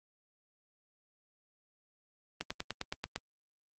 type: slowing click train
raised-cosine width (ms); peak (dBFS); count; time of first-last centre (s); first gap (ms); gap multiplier
0.2; -17; 8; 2.41-3.16; 95; 1.04
effects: high-pass 60 Hz 12 dB/octave + Opus 32 kbps